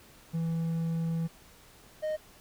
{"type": "tone pair in turn", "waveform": "triangle", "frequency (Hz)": [164.81, 618.1], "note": ["E3", "D#5"], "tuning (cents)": [0, -12], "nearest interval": "octave + major seventh", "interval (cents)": 2288, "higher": "second", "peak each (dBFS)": [-26, -27], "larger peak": "first", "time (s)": [[0.33, 1.28], [2.02, 2.17]], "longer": "first", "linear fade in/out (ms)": 20, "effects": ["pink hiss -56 dBFS RMS until 2.4 s"]}